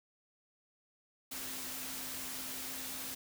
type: tone in noise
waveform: sine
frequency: 261 Hz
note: C4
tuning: 4 cents flat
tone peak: -53 dBFS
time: 1.31-3.15 s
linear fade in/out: 10 ms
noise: white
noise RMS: -42 dBFS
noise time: 1.31-3.15 s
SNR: -14 dB
effects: none